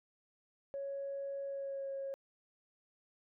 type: tone with pitch glide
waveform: sine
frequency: 554.4 to 546.1 Hz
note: C#5 to C#5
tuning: 0 to -26 cents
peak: -37 dBFS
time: 0.74-2.14 s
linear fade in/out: 0 ms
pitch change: -26 cents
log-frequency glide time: 1.45-1.9 s
effects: tanh soft clip ceiling -33 dBFS